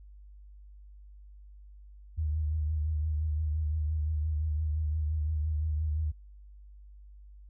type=tone with vibrato; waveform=sine; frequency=77 Hz; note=D#2; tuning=17 cents flat; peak=-27 dBFS; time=2.17-6.12 s; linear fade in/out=20 ms; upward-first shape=triangle; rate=5.8 Hz; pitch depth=60 cents each way; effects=added 50 Hz sine -48 dBFS peak until 7.49 s